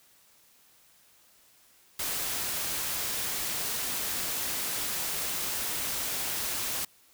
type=noise; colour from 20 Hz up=white; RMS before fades=-32 dBFS; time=1.99-6.85 s; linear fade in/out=5 ms; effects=white hiss -61 dBFS RMS until 7.13 s